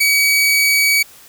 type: tone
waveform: sawtooth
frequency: 2269 Hz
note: C#7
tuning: 40 cents sharp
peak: -8 dBFS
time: 0-1.03 s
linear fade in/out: 10 ms
effects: white hiss -43 dBFS RMS until 1.28 s